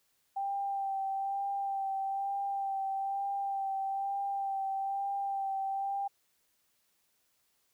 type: tone with vibrato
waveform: sine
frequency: 786 Hz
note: G5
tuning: 4 cents sharp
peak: -31 dBFS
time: 0.36-6.08 s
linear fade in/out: 10 ms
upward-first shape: sine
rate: 1.1 Hz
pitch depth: 20 cents each way
effects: white hiss -74 dBFS RMS until 7.73 s